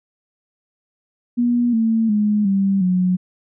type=tone with pitch steps; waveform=sine; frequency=240.8 / 224.7 / 209.6 / 195.59 / 182.49 Hz; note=B3 / A3 / G#3 / G3 / F#3; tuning=-44 / +37 / +16 / -4 / -24 cents; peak=-14 dBFS; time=1.37-3.17 s; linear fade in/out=20 ms; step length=360 ms; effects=none